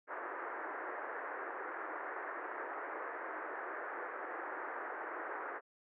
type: band-pass noise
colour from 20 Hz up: white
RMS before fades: -43 dBFS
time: 0.07-5.61 s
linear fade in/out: 50 ms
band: 320 to 1800 Hz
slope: 48 dB/octave
effects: none